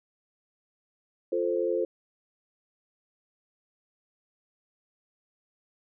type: chord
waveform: sine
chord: F major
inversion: none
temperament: equal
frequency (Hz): 349.2 / 440 / 523.3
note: F4 / A4 / C5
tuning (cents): 0 / 0 / 0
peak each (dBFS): -29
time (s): 1.32-1.85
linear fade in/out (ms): 5
effects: none